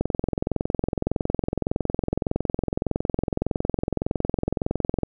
click train, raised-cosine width 2 ms, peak -9 dBFS, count 110, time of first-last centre 0.01-5.033 s, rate 21.7 Hz, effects none

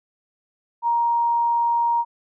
sine tone, 939 Hz, A#5, 12 cents sharp, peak -17 dBFS, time 0.82-2.05 s, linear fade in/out 50 ms, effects none

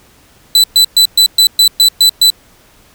40% pulse tone bursts, 3991 Hz, B7, 17 cents sharp, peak -3 dBFS, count 9, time 0.55-2.302 s, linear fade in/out 2 ms, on 88 ms, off 120 ms, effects pink hiss -46 dBFS RMS until 2.94 s

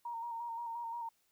sine tone with vibrato, 932.3 Hz, A#5, in tune, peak -38 dBFS, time 0.05-1.09 s, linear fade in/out 5 ms, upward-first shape square, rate 5.7 Hz, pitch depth 28 cents each way, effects white hiss -75 dBFS RMS until 1.31 s

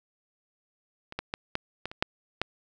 clicks, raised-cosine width 0.3 ms, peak -24 / -15 / -14 / -12 / -17 / -25 / -7 / -10 dBFS, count 8, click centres 1.124 / 1.19 / 1.339 / 1.554 / 1.856 / 1.915 / 2.025 / 2.416 s, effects none

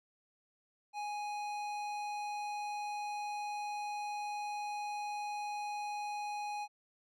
sine tone with tanh clipping, 830.6 Hz, G#5, in tune, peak -39 dBFS, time 0.93-6.68 s, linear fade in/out 50 ms, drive 16 dB, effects none

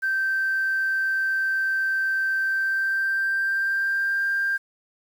sine tone with pitch glide, 1558 to 1590.7 Hz, G6 to G6, -11 to +25 cents, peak -20 dBFS, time 0.02-4.58 s, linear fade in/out 20 ms, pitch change +36 cents, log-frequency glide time 2.36-4.25 s, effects tanh soft clip ceiling -16 dBFS + 8-bit

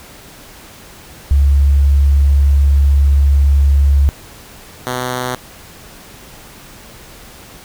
sine / 5% pulse tone pair in turn, 70.1 / 125.92 Hz, C#2 / B2, +20 / +34 cents, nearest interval minor seventh, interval 1014 cents, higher second, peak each -7 dBFS, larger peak neither, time 1.31-4.09 / 4.87-5.35 s, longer first, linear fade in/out 0 ms, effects pink hiss -38 dBFS RMS until 7.64 s

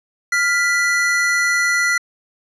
square tone pair together, 1400 / 1977.8 Hz, F6 / B6, +4 / +2 cents, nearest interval tritone, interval 598 cents, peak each -20 / -17 dBFS, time 0.32-1.98 s, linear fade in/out 5 ms, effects low-pass 9000 Hz 12 dB/octave

